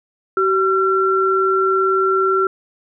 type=tone pair together; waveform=sine; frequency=381.6 / 1359 Hz; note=G4 / F6; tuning=-47 / -48 cents; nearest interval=octave + minor seventh; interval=2199 cents; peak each=-16 dBFS; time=0.37-2.47 s; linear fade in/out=2 ms; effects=none